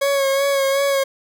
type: tone with vibrato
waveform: 40% pulse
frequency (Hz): 551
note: C#5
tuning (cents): -11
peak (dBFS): -15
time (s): 0.01-1.04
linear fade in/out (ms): 10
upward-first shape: sine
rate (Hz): 2.7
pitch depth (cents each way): 31
effects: none